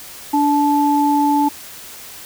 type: tone pair together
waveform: sine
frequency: 290.1 / 870 Hz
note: D4 / A5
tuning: -21 / -20 cents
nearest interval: octave + perfect fifth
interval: 1901 cents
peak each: -15 dBFS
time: 0.33-1.49 s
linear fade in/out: 10 ms
effects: white hiss -36 dBFS RMS until 2.25 s